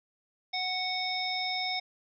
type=harmonic tone with a mistuned harmonic; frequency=740 Hz; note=F#5; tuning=in tune; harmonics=1 / 3 / 5 / 7; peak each=-35 / -35 / -35 / -35 dBFS; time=0.53-1.8 s; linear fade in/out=10 ms; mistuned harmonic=7; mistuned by=+32 cents; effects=none